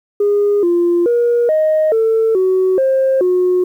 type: tone with pitch steps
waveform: sine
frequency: 409.5 / 346.6 / 476.1 / 623 / 447.1 / 374.3 / 531 / 363.2 Hz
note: G#4 / F4 / A#4 / D#5 / A4 / F#4 / C5 / F#4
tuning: -24 / -13 / +37 / +2 / +28 / +20 / +25 / -32 cents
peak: -9 dBFS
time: 0.2-3.64 s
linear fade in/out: 5 ms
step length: 430 ms
effects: tanh soft clip ceiling -7 dBFS + 8-bit